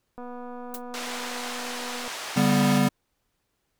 click train, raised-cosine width 1 ms, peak -27 dBFS, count 466, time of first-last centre 0.18-2.078 s, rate 245 Hz
blue noise with exponential decay, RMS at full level -30 dBFS, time 0.74-0.82 s, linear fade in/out 2 ms, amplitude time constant 16 ms
pink band-pass noise, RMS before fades -35 dBFS, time 0.94-2.78 s, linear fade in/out 0 ms, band 770 to 7600 Hz, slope 12 dB/octave
square chord, G major, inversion second, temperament equal with one note detuned, 143.31 / 196 / 246.9 Hz, D3 / G3 / B3, -42 / 0 / 0 cents, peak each -26 / -23 / -23 dBFS, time 2.36-2.89 s, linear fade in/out 10 ms
effects pink hiss -75 dBFS RMS until 3.79 s

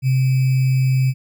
sine tone with sample-and-hold, 130.81 Hz, C3, in tune, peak -13 dBFS, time 0.02-1.14 s, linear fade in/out 50 ms, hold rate 2450 Hz, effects none

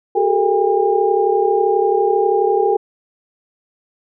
sine tone cluster, 379.4 / 417.7 / 449.9 / 804 Hz, F#4 / G#4 / A4 / G5, +43 / +10 / +39 / +44 cents, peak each -18 dBFS, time 0.15-2.77 s, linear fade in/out 10 ms, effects none

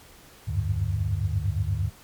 sine tone cluster, 75.2 / 91.7 / 100.6 / 108.5 / 149 Hz, D2 / F#2 / G2 / A2 / D3, +42 / -15 / +45 / -24 / +25 cents, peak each -30 / -30 / -26 / -34 / -33 dBFS, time 0.47-1.9 s, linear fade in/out 20 ms, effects pink hiss -51 dBFS RMS until 2.03 s + MP3 96 kbps

